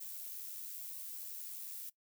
violet noise with amplitude modulation, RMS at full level -44 dBFS, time 0-1.9 s, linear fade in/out 10 ms, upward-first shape sine, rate 91.3 Hz, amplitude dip 35%, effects noise-tail reverb RT60 0.1 s tail -19 dB re dry

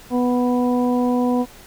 harmonic tone, 246.9 Hz, B3, in tune, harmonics 1 / 2 / 3 / 4, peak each -17 / -23 / -27 / -29 dBFS, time 0.1-1.46 s, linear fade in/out 50 ms, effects pink hiss -44 dBFS RMS until 1.66 s

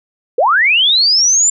sine linear sweep, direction up, 430 to 7280 Hz, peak -8 dBFS, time 0.38-1.5 s, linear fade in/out 5 ms, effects none

